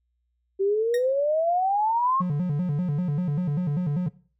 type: exponential sweep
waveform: sine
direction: up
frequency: 381.7 to 1100 Hz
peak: -20 dBFS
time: 0.59-2.22 s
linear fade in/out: 20 ms
type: tone with exponential decay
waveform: sawtooth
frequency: 1864.7 Hz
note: A#6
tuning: in tune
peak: -26 dBFS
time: 0.94-1.05 s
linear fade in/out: 2 ms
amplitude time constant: 22 ms
type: tone with vibrato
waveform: triangle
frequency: 161.8 Hz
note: E3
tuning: 32 cents flat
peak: -20 dBFS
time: 2.2-4.09 s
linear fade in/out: 10 ms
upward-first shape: square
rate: 5.1 Hz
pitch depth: 190 cents each way
effects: noise-tail reverb RT60 0.4 s tail -18 dB re dry + added 60 Hz sine -70 dBFS peak until 4.39 s